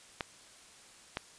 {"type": "clicks", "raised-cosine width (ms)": 0.3, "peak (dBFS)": -17, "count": 2, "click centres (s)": [0.208, 1.171], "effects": ["white hiss -56 dBFS RMS until 1.38 s", "resampled to 22050 Hz"]}